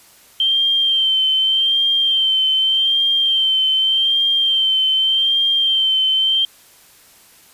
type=tone with vibrato; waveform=sine; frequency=3136 Hz; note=G7; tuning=in tune; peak=-13 dBFS; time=0.4-6.45 s; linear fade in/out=2 ms; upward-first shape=sine; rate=0.84 Hz; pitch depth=34 cents each way; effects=white hiss -48 dBFS RMS until 7.53 s + resampled to 32000 Hz